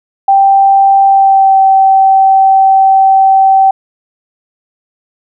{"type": "tone with pitch glide", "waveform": "sine", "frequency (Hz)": [784, 772.3], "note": ["G5", "G5"], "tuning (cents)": [0, -26], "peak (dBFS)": -3, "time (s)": [0.28, 3.71], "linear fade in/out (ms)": 5, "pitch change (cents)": -26, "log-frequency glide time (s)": [1.06, 1.59], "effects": []}